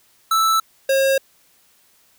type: tone pair in turn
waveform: square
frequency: 1318.5 / 540.1 Hz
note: E6 / C#5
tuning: 0 / -45 cents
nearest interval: octave + minor third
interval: 1545 cents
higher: first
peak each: -15 dBFS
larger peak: neither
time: 0.31-0.6 / 0.89-1.18 s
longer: neither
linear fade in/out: 5 ms
effects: white hiss -57 dBFS RMS until 2.18 s